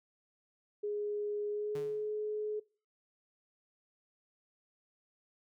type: tone with pitch glide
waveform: sine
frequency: 415.3 to 424.5 Hz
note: G#4 to G#4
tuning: 0 to +38 cents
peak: -33 dBFS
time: 0.83-2.6 s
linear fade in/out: 10 ms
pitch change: +38 cents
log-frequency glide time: 1.5-1.84 s
type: tone with exponential decay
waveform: sawtooth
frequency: 149.4 Hz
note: D3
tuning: 30 cents sharp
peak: -38 dBFS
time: 1.75-2.14 s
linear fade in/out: 5 ms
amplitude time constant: 84 ms
effects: noise-tail reverb RT60 0.4 s tail -23 dB re dry